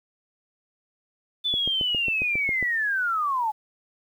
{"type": "linear sweep", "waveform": "sine", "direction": "down", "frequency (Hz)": [3528, 830.6], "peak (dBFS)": -22, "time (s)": [1.44, 3.52], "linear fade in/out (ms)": 20}
{"type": "click train", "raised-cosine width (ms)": 2, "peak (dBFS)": -20, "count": 9, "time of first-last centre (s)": [1.54, 2.627], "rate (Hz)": 7.36}
{"effects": ["9-bit"]}